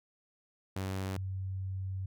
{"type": "tone pair in turn", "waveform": ["sawtooth", "sine"], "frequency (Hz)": [95.4, 94.98], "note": ["G2", "F#2"], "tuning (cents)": [-47, 46], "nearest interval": "unison", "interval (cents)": 7, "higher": "first", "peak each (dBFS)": [-30, -34], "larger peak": "first", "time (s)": [[0.76, 1.17], [1.17, 2.06]], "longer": "second", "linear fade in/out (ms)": 5, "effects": []}